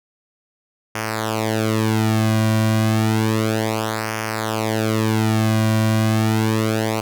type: tone with flanger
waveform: sawtooth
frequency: 110 Hz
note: A2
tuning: in tune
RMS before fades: -19 dBFS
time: 0.95-7.01 s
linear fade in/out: 5 ms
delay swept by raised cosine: 0.25 to 2.35 ms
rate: 0.31 Hz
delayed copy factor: -0.8
effects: none